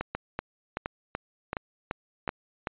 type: two click trains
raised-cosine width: 0.5 ms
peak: -15 / -15 dBFS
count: 8 / 4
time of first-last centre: 0.01-2.672 / 0.15-2.278 s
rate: 2.63 / 1.41 Hz
effects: resampled to 8000 Hz